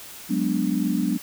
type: chord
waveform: sine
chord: G# half-diminished seventh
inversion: third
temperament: equal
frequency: 185 / 207.7 / 246.9 / 293.7 Hz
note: F#3 / G#3 / B3 / D4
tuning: 0 / 0 / 0 / 0 cents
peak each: -26 dBFS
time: 0.29-1.18 s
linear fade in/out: 20 ms
effects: white hiss -41 dBFS RMS until 1.22 s